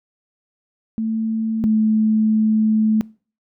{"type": "tone pair in turn", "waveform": "sine", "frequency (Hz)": [222.1, 217.4], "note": ["A3", "A3"], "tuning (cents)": [16, -21], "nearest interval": "unison", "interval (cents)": 37, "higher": "first", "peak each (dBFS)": [-19, -13], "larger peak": "second", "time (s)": [[0.98, 1.64], [1.64, 3.01]], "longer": "second", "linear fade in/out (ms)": 0, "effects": ["noise-tail reverb RT60 0.4 s tail -24 dB re dry"]}